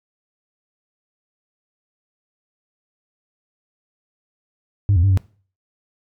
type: tone with pitch steps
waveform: sine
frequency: 100.3 / 84.8 / 97.8 / 94.3 Hz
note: G2 / E2 / G2 / F#2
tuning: +40 / +50 / -4 / +33 cents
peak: -10 dBFS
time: 4.89-5.174 s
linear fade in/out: 0 ms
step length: 71 ms
effects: noise-tail reverb RT60 0.4 s tail -22 dB re dry + tanh soft clip ceiling -10 dBFS